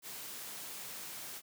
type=noise; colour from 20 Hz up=white; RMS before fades=-45 dBFS; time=0.02-1.42 s; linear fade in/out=50 ms; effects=high-pass 100 Hz 12 dB/octave